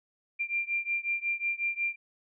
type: beating tone pair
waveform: sine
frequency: 2377 / 2382.5 Hz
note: D7 / D7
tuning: +20 / +24 cents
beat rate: 5.5 Hz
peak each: -31 / -32 dBFS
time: 0.39-1.96 s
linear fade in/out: 20 ms
effects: none